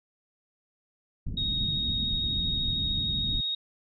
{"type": "low-pass noise", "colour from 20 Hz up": "pink", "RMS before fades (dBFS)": -33, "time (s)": [1.26, 3.41], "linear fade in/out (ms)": 10, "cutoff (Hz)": 240, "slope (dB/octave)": 24}
{"type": "tone with vibrato", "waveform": "sine", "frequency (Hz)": 3749, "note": "A#7", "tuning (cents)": 9, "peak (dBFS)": -27, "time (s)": [1.37, 3.55], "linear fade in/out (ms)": 5, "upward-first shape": "sine", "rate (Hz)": 13, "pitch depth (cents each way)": 9}
{"effects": []}